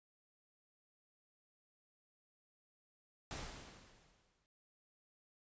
pink noise with exponential decay, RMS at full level -43 dBFS, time 3.31-4.46 s, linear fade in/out 0 ms, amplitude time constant 250 ms, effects resampled to 16000 Hz

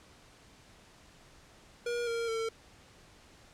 square tone with pitch steps, 477.1 / 463.8 / 450.8 Hz, A#4 / A#4 / A4, +40 / -9 / +42 cents, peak -32 dBFS, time 1.86-2.49 s, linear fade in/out 5 ms, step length 210 ms, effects pink hiss -58 dBFS RMS until 3.53 s + low-pass 8000 Hz 12 dB/octave

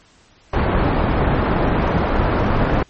pink low-pass noise, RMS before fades -17 dBFS, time 0.53-2.83 s, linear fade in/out 5 ms, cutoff 1300 Hz, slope 12 dB/octave, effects pink hiss -52 dBFS RMS until 2.89 s + MP3 32 kbps

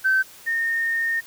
sine tone pair in turn, 1542 / 1833.8 Hz, G6 / A#6, -29 / -29 cents, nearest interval minor third, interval 300 cents, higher second, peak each -15 / -20 dBFS, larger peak first, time 0.04-0.23 / 0.46-1.21 s, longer second, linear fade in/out 20 ms, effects tanh soft clip ceiling -11 dBFS + white hiss -46 dBFS RMS until 1.26 s

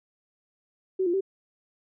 sine tone with pitch steps, 376.7 / 346.5 / 386.8 Hz, F#4 / F4 / G4, +31 / -14 / -23 cents, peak -22 dBFS, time 0.99-1.209 s, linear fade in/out 10 ms, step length 73 ms, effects none

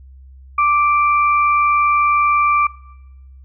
sine tone pair together, 1174.5 / 2349 Hz, D6 / D7, 0 / 0 cents, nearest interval octave, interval 1200 cents, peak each -12 / -21 dBFS, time 0.58-2.67 s, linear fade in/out 5 ms, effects noise-tail reverb RT60 0.9 s tail -20 dB re dry + added 66 Hz sine -38 dBFS peak until 3.44 s

